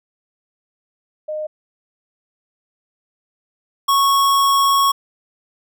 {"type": "tone pair in turn", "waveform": ["sine", "square"], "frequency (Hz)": [614, 1104.5], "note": ["D#5", "C#6"], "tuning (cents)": [-23, -7], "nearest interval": "minor seventh", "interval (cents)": 1016, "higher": "second", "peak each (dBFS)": [-22, -13], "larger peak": "second", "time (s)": [[1.28, 1.47], [3.88, 4.92]], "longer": "second", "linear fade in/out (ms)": 10, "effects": []}